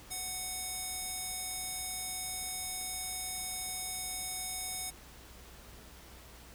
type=tone with band-pass filter; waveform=square; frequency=740 Hz; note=F#5; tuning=in tune; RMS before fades=-39 dBFS; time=0.1-4.91 s; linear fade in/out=20 ms; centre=10000 Hz; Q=1.2; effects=added 60 Hz sine -55 dBFS peak until 6.54 s + pink hiss -54 dBFS RMS until 6.54 s